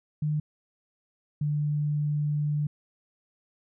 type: tone pair in turn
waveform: sine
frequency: 151.1 / 148.25 Hz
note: D3 / D3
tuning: +50 / +17 cents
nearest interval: unison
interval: 33 cents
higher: first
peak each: -24 dBFS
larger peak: neither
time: 0.22-0.4 / 1.41-2.67 s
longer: second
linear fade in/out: 5 ms
effects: none